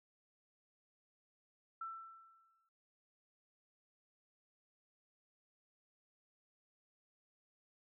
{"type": "tone with exponential decay", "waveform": "sine", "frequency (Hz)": 1335, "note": "E6", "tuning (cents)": 22, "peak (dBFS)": -40, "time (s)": [1.81, 2.69], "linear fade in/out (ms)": 5, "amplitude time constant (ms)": 190, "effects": []}